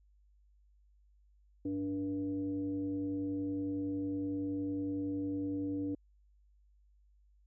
sine tone with frequency modulation, 290.4 Hz, D4, 19 cents flat, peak -33 dBFS, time 1.65-5.95 s, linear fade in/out 5 ms, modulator 190 Hz, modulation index 0.53, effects added 50 Hz sine -63 dBFS peak until 7.46 s

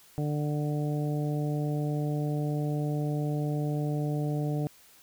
harmonic tone, 148.4 Hz, D3, 18 cents sharp, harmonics 1 / 2 / 3 / 4 / 5, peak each -28 / -34 / -38 / -40 / -42 dBFS, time 0.18-4.67 s, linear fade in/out 0 ms, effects white hiss -57 dBFS RMS until 5.02 s

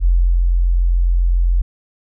sine tone with ADSR envelope, 43.65 Hz, F1, in tune, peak -9 dBFS, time 0-1.62 s, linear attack 50 ms, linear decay 360 ms, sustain -2 dB, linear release 8 ms, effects none

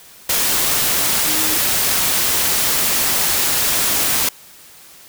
sine tone in noise, 311.1 Hz, D#4, in tune, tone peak -28 dBFS, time 1.27-1.58 s, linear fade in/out 5 ms, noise white, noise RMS -17 dBFS, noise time 0.29-4.29 s, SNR -14 dB, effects white hiss -43 dBFS RMS until 5.08 s

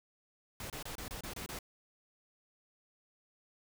pink noise bursts, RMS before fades -43 dBFS, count 8, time 0.6-1.589 s, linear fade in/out 2 ms, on 100 ms, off 27 ms, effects none

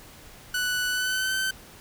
sawtooth tone with pitch glide, 1485 to 1536.5 Hz, F#6 to G6, +6 to -35 cents, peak -21 dBFS, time 0.54-1.51 s, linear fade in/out 5 ms, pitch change +59 cents, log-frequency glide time 0.89-1.35 s, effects pink hiss -48 dBFS RMS until 1.8 s

